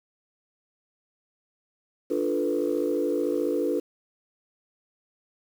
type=chord; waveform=sine; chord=B half-diminished seventh; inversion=first; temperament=equal; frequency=293.7 / 349.2 / 440 / 493.9 Hz; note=D4 / F4 / A4 / B4; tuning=0 / 0 / 0 / 0 cents; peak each=-28 dBFS; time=2.1-3.8 s; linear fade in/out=10 ms; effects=tanh soft clip ceiling -15 dBFS + 8-bit